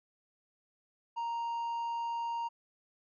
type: tone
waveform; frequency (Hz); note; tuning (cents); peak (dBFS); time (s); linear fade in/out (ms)
triangle; 932.3; A#5; 0; -31; 1.16-2.49; 20
effects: resampled to 16000 Hz